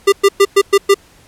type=tone bursts; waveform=square; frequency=397.6 Hz; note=G4; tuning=25 cents sharp; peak=-6 dBFS; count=6; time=0.07-0.944 s; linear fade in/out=10 ms; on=54 ms; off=110 ms; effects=pink hiss -47 dBFS RMS until 1.27 s + low-pass 12000 Hz 12 dB/octave